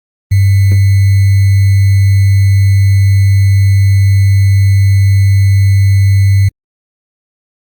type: tone with sample-and-hold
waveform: sine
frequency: 98 Hz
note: G2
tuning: in tune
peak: -4 dBFS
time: 0.31-6.49 s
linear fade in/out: 10 ms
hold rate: 2100 Hz
effects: Opus 24 kbps